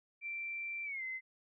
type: tone with pitch glide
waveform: sine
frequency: 2349 to 2057 Hz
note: D7 to C7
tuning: 0 to -30 cents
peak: -38 dBFS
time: 0.21-1.21 s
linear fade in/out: 50 ms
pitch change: -230 cents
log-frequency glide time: 0.84-1.03 s
effects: none